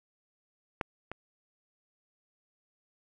clicks, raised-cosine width 0.5 ms, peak -15 / -23 dBFS, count 2, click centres 0.812 / 1.116 s, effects none

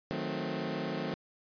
20% pulse chord, D# diminished seventh, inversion none, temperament equal with one note detuned, 155.56 / 182.98 / 220 / 261.6 Hz, D#3 / F#3 / A3 / C4, 0 / -19 / 0 / 0 cents, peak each -34 dBFS, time 0.11-1.14 s, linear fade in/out 0 ms, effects resampled to 11025 Hz

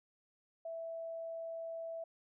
sine tone, 659.3 Hz, E5, in tune, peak -40 dBFS, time 0.65-2.04 s, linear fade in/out 5 ms, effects none

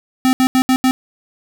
square tone bursts at uneven times, 258.9 Hz, C4, 18 cents flat, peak -11 dBFS, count 5, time 0.25-0.33 / 0.4-0.47 / 0.55-0.62 / 0.69-0.76 / 0.84-0.91 s, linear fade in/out 0 ms, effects none

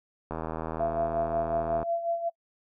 click train, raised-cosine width 1 ms, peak -19 dBFS, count 123, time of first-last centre 0.31-1.829 s, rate 80.3 Hz
sine tone with tremolo, 678 Hz, E5, 49 cents sharp, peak -24 dBFS, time 0.79-2.3 s, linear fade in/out 20 ms, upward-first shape sine, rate 5.5 Hz, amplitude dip 65%
effects noise-tail reverb RT60 0.1 s tail -24 dB re dry

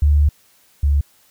sine tone pair in turn, 73.3 / 71.38 Hz, D2 / D2, -3 / -49 cents, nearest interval unison, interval 46 cents, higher first, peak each -10 / -12 dBFS, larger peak first, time 0.02-0.29 / 0.83-1.01 s, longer first, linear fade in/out 5 ms, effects white hiss -55 dBFS RMS until 1.3 s

